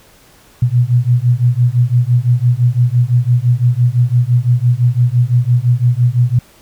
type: beating tone pair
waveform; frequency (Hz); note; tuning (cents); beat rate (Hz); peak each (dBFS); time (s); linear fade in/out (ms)
sine; 119.4 / 125.3; A#2 / B2; +42 / +25; 5.9; -12; 0.62-6.39; 5
effects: pink hiss -46 dBFS RMS until 6.61 s